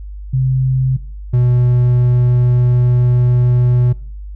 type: tone pair in turn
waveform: sine / triangle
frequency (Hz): 130.6 / 123.04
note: C3 / B2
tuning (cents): -3 / -6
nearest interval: minor second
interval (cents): 103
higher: first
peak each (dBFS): -11 / -7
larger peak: second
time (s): 0.33-0.97 / 1.33-3.93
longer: second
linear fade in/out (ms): 10
effects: noise-tail reverb RT60 0.5 s tail -23 dB re dry + added 50 Hz sine -26 dBFS peak until 4.35 s